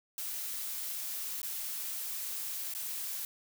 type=noise with dropouts; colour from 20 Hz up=blue; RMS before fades=-38 dBFS; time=0.18-3.25 s; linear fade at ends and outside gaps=1 ms; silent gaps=1.417-1.43 / 2.738-2.749 s; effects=none